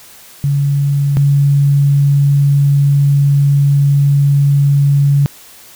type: tone pair in turn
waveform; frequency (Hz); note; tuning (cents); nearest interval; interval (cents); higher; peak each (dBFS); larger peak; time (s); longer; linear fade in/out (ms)
sine; 141.4 / 141.4; C#3 / C#3; +35 / +35; unison; 0; neither; -10 / -7; second; 0.44-1.17 / 1.17-5.26; second; 0
effects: white hiss -39 dBFS RMS until 5.75 s